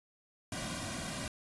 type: noise with comb filter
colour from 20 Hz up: pink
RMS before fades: -39 dBFS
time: 0.52-1.28 s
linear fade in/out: 2 ms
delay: 2.3 ms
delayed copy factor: -0.9
effects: resampled to 24000 Hz